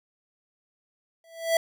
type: tone with exponential growth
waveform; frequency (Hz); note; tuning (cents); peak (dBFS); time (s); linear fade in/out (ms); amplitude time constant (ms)
square; 660; E5; +2; -17; 1.24-1.57; 2; 70
effects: none